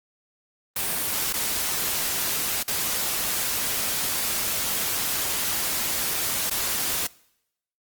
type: noise with dropouts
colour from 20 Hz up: white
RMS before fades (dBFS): -26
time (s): 0.76-7.07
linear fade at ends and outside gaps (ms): 5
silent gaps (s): 1.328-1.338 / 2.63-2.678 / 6.499-6.509
effects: noise-tail reverb RT60 0.8 s tail -23 dB re dry + Opus 32 kbps